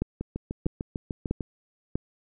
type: two click trains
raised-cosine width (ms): 3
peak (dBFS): -13 / -18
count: 4 / 9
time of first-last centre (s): 0.02-1.955 / 0.21-1.408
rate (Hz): 1.55 / 6.68
effects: none